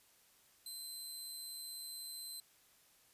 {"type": "tone", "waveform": "20% pulse", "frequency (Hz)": 4088, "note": "C8", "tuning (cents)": -41, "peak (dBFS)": -39, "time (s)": [0.66, 2.4], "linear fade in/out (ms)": 2, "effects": ["white hiss -68 dBFS RMS until 3.13 s", "resampled to 32000 Hz"]}